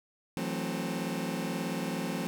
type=chord; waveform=sawtooth; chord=F# half-diminished seventh; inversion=third; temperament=just; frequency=166.5 / 185 / 222 / 266.4 Hz; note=E3 / F#3 / A3 / C4; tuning=+18 / 0 / +16 / +31 cents; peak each=-33 dBFS; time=0.37-2.27 s; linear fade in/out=0 ms; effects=none